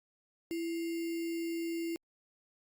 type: tone with sample-and-hold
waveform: sine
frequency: 333.7 Hz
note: E4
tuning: 21 cents sharp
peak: -33 dBFS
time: 0.51-1.96 s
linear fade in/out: 0 ms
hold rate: 2450 Hz
effects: Opus 48 kbps